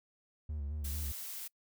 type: tone with vibrato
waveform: triangle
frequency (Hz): 73.42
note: D2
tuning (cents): 0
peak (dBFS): -34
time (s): 0.49-1.12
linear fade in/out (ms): 5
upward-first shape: square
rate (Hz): 4.6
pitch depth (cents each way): 57
type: noise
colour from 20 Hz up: blue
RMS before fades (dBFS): -43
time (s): 0.84-1.48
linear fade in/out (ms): 10
effects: noise-tail reverb RT60 0.1 s tail -25 dB re dry